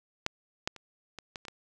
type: clicks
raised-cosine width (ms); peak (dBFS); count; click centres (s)
0.2; -11 / -12 / -29 / -24 / -21 / -27 / -24; 7; 0.264 / 0.675 / 0.763 / 1.187 / 1.358 / 1.452 / 1.483
effects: none